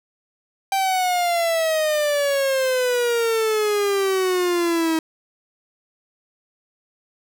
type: exponential sweep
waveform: 45% pulse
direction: down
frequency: 784 to 318.6 Hz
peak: -18 dBFS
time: 0.72-4.99 s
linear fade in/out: 2 ms
effects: none